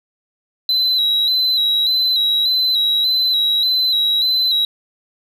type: tone with vibrato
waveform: sine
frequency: 3951 Hz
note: B7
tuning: in tune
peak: -11 dBFS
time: 0.69-4.65 s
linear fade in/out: 2 ms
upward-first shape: square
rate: 1.7 Hz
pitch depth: 39 cents each way
effects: tanh soft clip ceiling -12 dBFS